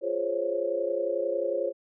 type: chord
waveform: sine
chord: Db major seventh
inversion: first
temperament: equal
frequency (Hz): 349.2 / 415.3 / 523.3 / 554.4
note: F4 / Ab4 / C5 / Db5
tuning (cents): 0 / 0 / 0 / 0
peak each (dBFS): -34 / -34 / -30 / -29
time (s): 0.01-1.73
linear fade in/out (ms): 50
effects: none